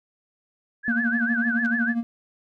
sine tone with vibrato, 1600 Hz, G6, 35 cents sharp, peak -23 dBFS, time 0.83-1.95 s, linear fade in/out 50 ms, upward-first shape sine, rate 6.7 Hz, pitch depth 150 cents each way
triangle tone with tremolo, 233.1 Hz, A#3, in tune, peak -18 dBFS, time 0.88-2.03 s, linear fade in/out 0 ms, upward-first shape sine, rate 12 Hz, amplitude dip 70%
clicks, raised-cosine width 0.2 ms, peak -26 dBFS, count 2, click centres 1.65 / 1.659 s
effects none

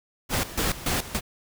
pink noise with tremolo, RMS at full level -25 dBFS, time 0.29-1.21 s, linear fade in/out 50 ms, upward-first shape square, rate 3.5 Hz, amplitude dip 80%, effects none

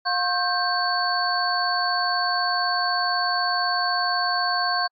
sine tone cluster, 713 / 1075 / 1571 / 4458 Hz, F5 / C6 / G6 / C#8, +36 / +47 / +3 / +9 cents, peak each -26 dBFS, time 0.05-4.88 s, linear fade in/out 20 ms, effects AAC 64 kbps

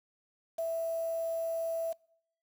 sine tone with quantisation, 659.3 Hz, E5, in tune, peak -30 dBFS, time 0.58-1.93 s, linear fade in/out 10 ms, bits 8, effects noise-tail reverb RT60 0.7 s tail -26 dB re dry

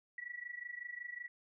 sine tone with amplitude modulation, 1940 Hz, B6, 31 cents flat, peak -39 dBFS, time 0.18-1.28 s, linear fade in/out 2 ms, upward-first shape sine, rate 25.4 Hz, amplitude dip 85%, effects none

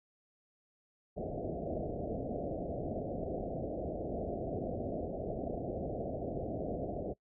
white low-pass noise, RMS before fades -38 dBFS, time 1.16-7.14 s, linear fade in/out 20 ms, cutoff 710 Hz, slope 96 dB/octave, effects noise-tail reverb RT60 0.1 s tail -22 dB re dry

